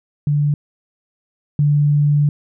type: tone pair in turn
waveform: sine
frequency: 146.4 / 146.4 Hz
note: D3 / D3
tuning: -5 / -5 cents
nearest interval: unison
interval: 0 cents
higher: neither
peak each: -13 / -11 dBFS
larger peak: second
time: 0.27-0.54 / 1.59-2.29 s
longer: second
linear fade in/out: 2 ms
effects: none